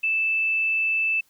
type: tone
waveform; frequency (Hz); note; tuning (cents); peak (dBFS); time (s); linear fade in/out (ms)
sine; 2637; E7; 0; -20; 0.03-1.21; 10
effects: white hiss -63 dBFS RMS until 1.29 s